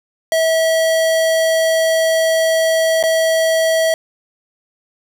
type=tone with dropouts; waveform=square; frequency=648 Hz; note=E5; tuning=30 cents flat; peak=-13 dBFS; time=0.32-3.94 s; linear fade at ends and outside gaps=1 ms; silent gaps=3.028-3.037 s; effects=none